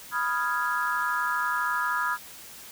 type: chord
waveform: sine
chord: F half-diminished seventh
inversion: second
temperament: equal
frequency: 987.8 / 1244.5 / 1396.9 / 1661.2 Hz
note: Cb6 / Eb6 / F6 / Ab6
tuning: 0 / 0 / 0 / 0 cents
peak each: -30 dBFS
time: 0.11-2.18 s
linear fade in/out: 50 ms
effects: white hiss -45 dBFS RMS until 2.71 s